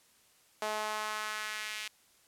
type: tone with high-pass filter sweep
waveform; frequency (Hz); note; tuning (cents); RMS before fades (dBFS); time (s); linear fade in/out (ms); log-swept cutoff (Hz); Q
sawtooth; 213.9; A3; -49; -37; 0.62-1.88; 2; 660 to 2500; 1.6
effects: white hiss -65 dBFS RMS until 2.27 s + low-pass 12000 Hz 12 dB/octave